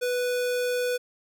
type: tone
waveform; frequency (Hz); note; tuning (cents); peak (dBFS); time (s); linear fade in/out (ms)
square; 493.9; B4; 0; -25; 0.01-0.98; 20
effects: none